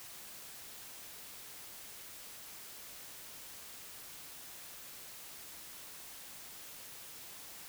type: silence
effects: white hiss -50 dBFS RMS until 7.68 s